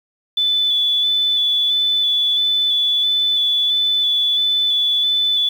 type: tone with vibrato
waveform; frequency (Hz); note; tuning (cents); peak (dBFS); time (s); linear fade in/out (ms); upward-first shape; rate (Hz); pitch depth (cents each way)
sine; 3475; A7; -22; -14; 0.37-5.49; 5; square; 1.5; 14
effects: 7-bit